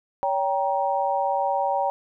sine chord, G diminished, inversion second, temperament just, 564.5 / 784 / 940.8 Hz, Db5 / G5 / Bb5, +31 / 0 / +16 cents, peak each -26 / -24 / -26 dBFS, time 0.23-1.9 s, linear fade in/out 0 ms, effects none

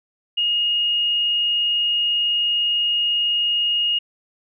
sine tone, 2861 Hz, F7, 41 cents sharp, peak -17 dBFS, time 0.37-3.99 s, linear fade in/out 10 ms, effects none

